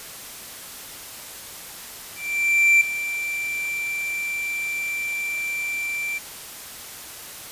triangle tone with ADSR envelope, 2349 Hz, D7, in tune, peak -10 dBFS, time 2.15-6.19 s, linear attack 660 ms, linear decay 4 ms, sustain -13 dB, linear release 19 ms, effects white hiss -38 dBFS RMS until 7.51 s + resampled to 32000 Hz

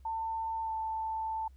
sine tone with pitch glide, 896 to 884.7 Hz, A5 to A5, +31 to +9 cents, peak -32 dBFS, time 0.05-1.48 s, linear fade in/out 5 ms, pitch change -22 cents, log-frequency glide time 0.63-0.72 s, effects added 65 Hz sine -52 dBFS peak until 1.56 s + pink hiss -74 dBFS RMS until 1.56 s

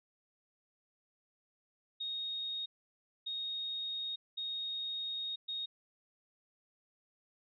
sine tone bursts at uneven times, 3729 Hz, A#7, in tune, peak -36 dBFS, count 4, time 2-2.66 / 3.26-4.16 / 4.37-5.36 / 5.48-5.66 s, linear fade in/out 10 ms, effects none

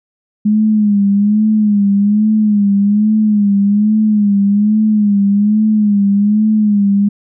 sine tone with vibrato, 207.7 Hz, G#3, in tune, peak -8 dBFS, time 0.45-7.09 s, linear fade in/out 10 ms, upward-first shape sine, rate 1.2 Hz, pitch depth 72 cents each way, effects none

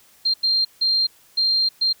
sine tone bursts at uneven times, 4184 Hz, C8, 1 cent flat, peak -16 dBFS, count 5, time 0.25-0.34 / 0.43-0.65 / 0.81-1.07 / 1.37-1.69 / 1.81-1.93 s, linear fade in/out 10 ms, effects white hiss -54 dBFS RMS until 2 s

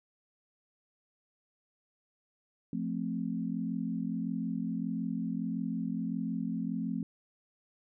sine chord, F major, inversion none, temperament equal, 174.61 / 220 / 261.6 Hz, F3 / A3 / C4, 0 / 0 / 0 cents, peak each -36 / -35 / -36 dBFS, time 2.73-7.03 s, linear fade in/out 2 ms, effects none

